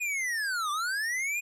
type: linear two-way sweep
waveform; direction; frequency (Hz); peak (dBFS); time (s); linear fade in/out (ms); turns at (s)
square; down then up; 2489 to 1154 to 2489; -29; 0-1.41; 20; 0.71
effects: low-pass 12000 Hz 12 dB/octave